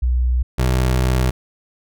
sine / 25% pulse tone pair in turn, 61.74 / 63.4 Hz, B1 / B1, 0 / +46 cents, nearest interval unison, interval 46 cents, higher second, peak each -14 / -11 dBFS, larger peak second, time 0.02-0.43 / 0.58-1.31 s, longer second, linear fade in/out 10 ms, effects none

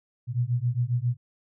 sine beating tone pair, 118.1 / 125.5 Hz, A#2 / B2, +23 / +28 cents, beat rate 7.4 Hz, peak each -26 dBFS, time 0.27-1.17 s, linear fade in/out 50 ms, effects none

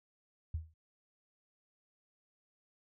sine tone with exponential decay, 80.1 Hz, E2, 49 cents flat, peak -31 dBFS, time 0.54-0.74 s, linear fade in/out 5 ms, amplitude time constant 43 ms, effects none

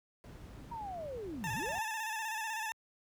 brown noise, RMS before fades -47 dBFS, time 0.24-1.79 s, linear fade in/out 0 ms
sine linear two-way sweep, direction down then up, 961 to 96.6 to 961 Hz, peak -39 dBFS, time 0.71-1.84 s, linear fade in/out 10 ms, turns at 1.53 s
20% pulse tone with vibrato, 880 Hz, A5, in tune, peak -31 dBFS, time 1.44-2.72 s, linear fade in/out 0 ms, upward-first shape square, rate 16 Hz, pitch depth 44 cents each way
effects high-pass 60 Hz 12 dB/octave

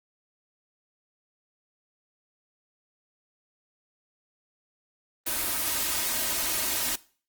white noise with comb filter, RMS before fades -28 dBFS, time 5.26-6.96 s, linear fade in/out 10 ms, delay 3.2 ms, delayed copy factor +0.55, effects noise-tail reverb RT60 0.4 s tail -19 dB re dry + Opus 24 kbps

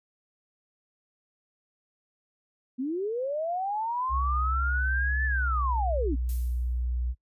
sine linear two-way sweep, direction up then down, 241.9 to 1763 to 241.9 Hz, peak -27 dBFS, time 2.78-6.16 s, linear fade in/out 20 ms, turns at 5.25 s
sine tone with pitch glide, 65.4 to 61.02 Hz, C2 to B1, 0 to -20 cents, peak -26 dBFS, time 4.09-7.15 s, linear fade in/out 50 ms, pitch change -120 cents, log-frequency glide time 5.13-6.21 s
violet noise with exponential decay, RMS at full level -39 dBFS, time 6.29-6.85 s, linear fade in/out 1 ms, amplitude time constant 120 ms
effects noise-tail reverb RT60 0.1 s tail -22 dB re dry + resampled to 32000 Hz

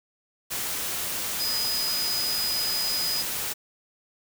sine tone in noise, 4978 Hz, D#8, in tune, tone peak -26 dBFS, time 1.39-3.23 s, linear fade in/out 20 ms, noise white, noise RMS -30 dBFS, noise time 0.5-3.54 s, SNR +1 dB, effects none

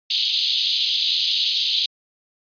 pink band-pass noise, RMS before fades -21 dBFS, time 0.1-1.86 s, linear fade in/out 5 ms, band 3200 to 4500 Hz, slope 48 dB/octave, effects resampled to 11025 Hz

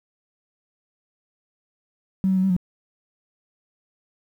triangle tone with pitch steps, 190.4 / 189.1 / 186.5 / 192.1 / 180.5 Hz, F#3 / F#3 / F#3 / G3 / F#3, +50 / +38 / +14 / -35 / -43 cents, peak -13 dBFS, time 2.24-2.565 s, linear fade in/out 0 ms, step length 65 ms, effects tanh soft clip ceiling -15 dBFS + 9-bit

